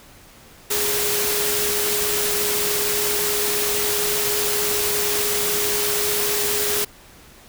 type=tone in noise; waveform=sine; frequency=415.3 Hz; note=G#4; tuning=in tune; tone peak=-26 dBFS; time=0.7-6.85 s; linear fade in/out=10 ms; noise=white; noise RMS=-22 dBFS; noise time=0.7-6.85 s; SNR=-7 dB; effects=pink hiss -47 dBFS RMS until 7.48 s